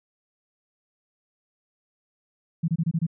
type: tone bursts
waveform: sine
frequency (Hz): 164.81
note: E3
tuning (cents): 0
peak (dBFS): -20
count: 6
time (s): 2.63-3.067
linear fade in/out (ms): 10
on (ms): 52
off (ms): 25
effects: none